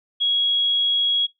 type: tone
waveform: sine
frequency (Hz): 3318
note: G#7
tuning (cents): -2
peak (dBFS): -17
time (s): 0.2-1.27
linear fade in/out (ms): 20
effects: noise-tail reverb RT60 0.2 s tail -23 dB re dry